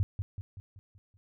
sine tone with echo, 98 Hz, G2, in tune, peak -23 dBFS, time 0-0.03 s, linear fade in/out 0 ms, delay 190 ms, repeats 6, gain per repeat -6 dB, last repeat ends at 1.17 s, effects none

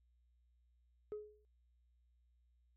sine tone with exponential decay, 421.8 Hz, G#4, 27 cents sharp, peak -37 dBFS, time 1.12-1.45 s, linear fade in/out 0 ms, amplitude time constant 71 ms, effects tanh soft clip ceiling -39 dBFS + added 60 Hz sine -70 dBFS peak until 2.76 s

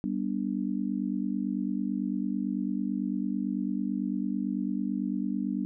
sine chord, G major, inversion none, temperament just, 196 / 245 / 294 Hz, G3 / B3 / D4, 0 / -14 / +2 cents, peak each -31 / -32 / -33 dBFS, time 0.04-5.65 s, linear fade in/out 0 ms, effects none

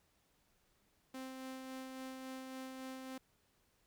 sawtooth tone with tremolo, 261.6 Hz, C4, in tune, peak -40 dBFS, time 1.14-3.18 s, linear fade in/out 5 ms, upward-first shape sine, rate 3.6 Hz, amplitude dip 30%, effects pink hiss -75 dBFS RMS until 3.86 s

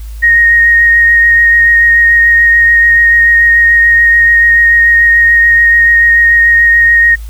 sine tone with vibrato, 1864.7 Hz, A#6, in tune, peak -3 dBFS, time 0.22-7.16 s, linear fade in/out 20 ms, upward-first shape triangle, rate 6.9 Hz, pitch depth 15 cents each way, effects added 54 Hz sine -21 dBFS peak until 7.29 s + white hiss -41 dBFS RMS until 7.29 s

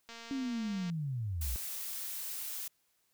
click train, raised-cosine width 0.2 ms, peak -31 dBFS, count 188, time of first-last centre 0.09-0.9 s, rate 231 Hz
sine linear sweep, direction down, 277.2 to 51.91 Hz, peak -33 dBFS, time 0.31-1.56 s, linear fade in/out 0 ms
blue noise, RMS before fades -40 dBFS, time 1.41-2.68 s, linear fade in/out 5 ms
effects white hiss -75 dBFS RMS until 3.13 s

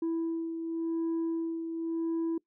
sine beating tone pair, 329.6 / 330.51 Hz, E4 / E4, 0 / +5 cents, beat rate 0.91 Hz, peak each -28 / -36 dBFS, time 0.02-2.38 s, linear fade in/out 5 ms, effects noise-tail reverb RT60 0.1 s tail -23 dB re dry + tanh soft clip ceiling -27 dBFS

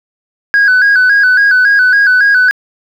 sine tone with vibrato, 1568 Hz, G6, in tune, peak -3 dBFS, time 0.54-2.51 s, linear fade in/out 0 ms, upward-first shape square, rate 3.6 Hz, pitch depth 77 cents each way, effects tanh soft clip ceiling -3 dBFS + 7-bit

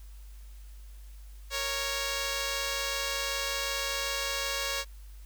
5% pulse tone pair together, 465.3 / 553.3 Hz, A#4 / C#5, -3 / -3 cents, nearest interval minor third, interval 300 cents, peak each -26 / -19 dBFS, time 1.5-4.85 s, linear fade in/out 50 ms, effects added 50 Hz sine -44 dBFS peak until 5.25 s + white hiss -61 dBFS RMS until 5.25 s

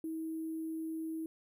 sine tone with sample-and-hold, 320.8 Hz, E4, 47 cents flat, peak -36 dBFS, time 0.04-1.26 s, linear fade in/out 2 ms, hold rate 11025 Hz, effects none

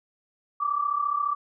sine tone pair together, 1155 / 1189.5 Hz, D6 / D6, -29 / +22 cents, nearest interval minor second, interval 51 cents, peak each -25 / -28 dBFS, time 0.6-1.35 s, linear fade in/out 10 ms, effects none

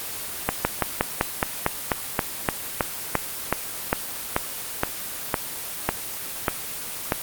slowing click train, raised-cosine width 0.5 ms, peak -3 dBFS, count 20, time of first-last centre 0.49-7.121 s, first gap 160 ms, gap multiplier 1.08, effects white hiss -32 dBFS RMS until 7.22 s + Opus 24 kbps

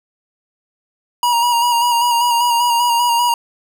square tone with vibrato, 952 Hz, A#5, 36 cents sharp, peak -13 dBFS, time 1.23-3.34 s, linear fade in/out 2 ms, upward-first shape square, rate 5.1 Hz, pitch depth 28 cents each way, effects none

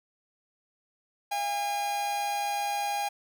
45% pulse tone pair together, 681 / 813.4 Hz, F5 / G#5, -44 / -36 cents, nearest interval minor third, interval 308 cents, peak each -40 / -28 dBFS, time 1.31-3.09 s, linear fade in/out 10 ms, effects none

